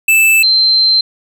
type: tone pair in turn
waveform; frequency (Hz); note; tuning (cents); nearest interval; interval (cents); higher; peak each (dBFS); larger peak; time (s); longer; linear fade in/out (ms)
square / sine; 2637 / 4118; E7 / C8; 0 / -28; minor sixth; 772; second; -7; neither; 0.08-0.43 / 0.43-1.01; second; 5
effects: none